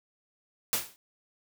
white noise with exponential decay, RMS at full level -24 dBFS, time 0.73-0.96 s, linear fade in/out 0 ms, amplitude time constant 50 ms, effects none

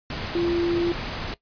sine tone in noise, 343.6 Hz, F4, 28 cents flat, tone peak -20 dBFS, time 0.35-0.92 s, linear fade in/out 2 ms, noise pink, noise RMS -31 dBFS, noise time 0.1-1.34 s, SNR +8 dB, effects noise-tail reverb RT60 0.1 s tail -18 dB re dry + resampled to 11025 Hz

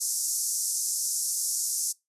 pink band-pass noise, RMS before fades -29 dBFS, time 0-1.93 s, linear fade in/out 20 ms, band 5500 to 12000 Hz, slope 48 dB/octave, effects noise-tail reverb RT60 0.2 s tail -23 dB re dry + resampled to 32000 Hz

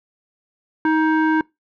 square tone with low-pass filter, 315 Hz, D#4, 21 cents sharp, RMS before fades -17 dBFS, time 0.85-1.41 s, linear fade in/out 2 ms, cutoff 1400 Hz, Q 3.1, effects noise-tail reverb RT60 0.2 s tail -24 dB re dry

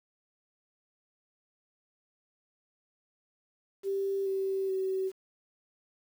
sine tone with pitch steps, 392 / 385.9 / 380 Hz, G4 / G4 / F#4, 0 / -27 / +46 cents, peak -28 dBFS, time 3.83-5.12 s, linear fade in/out 50 ms, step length 430 ms, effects 9-bit

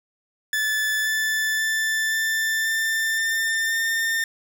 40% pulse tone with pitch steps, 1741 / 1752.1 / 1763.3 / 1774.5 / 1785.8 / 1797.2 / 1808.7 Hz, A6 / A6 / A6 / A6 / A6 / A6 / A6, -19 / -8 / +3 / +14 / +25 / +36 / +47 cents, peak -20 dBFS, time 0.53-4.24 s, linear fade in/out 2 ms, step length 530 ms, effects none

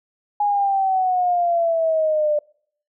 sine exponential sweep, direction down, 830.6 to 592 Hz, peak -16 dBFS, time 0.4-2.39 s, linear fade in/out 5 ms, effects noise-tail reverb RT60 0.6 s tail -25 dB re dry

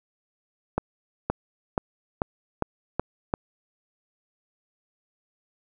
accelerating click train, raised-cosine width 1 ms, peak -9 dBFS, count 7, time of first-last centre 0.78-3.339 s, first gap 520 ms, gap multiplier 0.92, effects none

